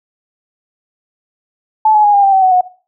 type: tone with pitch steps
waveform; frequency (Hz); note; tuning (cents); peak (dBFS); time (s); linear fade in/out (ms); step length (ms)
sine; 868 / 846.7 / 825.9 / 805.7 / 785.9 / 766.6 / 747.8 / 729.5; A5 / G#5 / G#5 / G5 / G5 / G5 / F#5 / F#5; -24 / +33 / -10 / +47 / +4 / -39 / +18 / -25; -6; 1.85-2.61; 5; 95
effects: noise-tail reverb RT60 0.4 s tail -18 dB re dry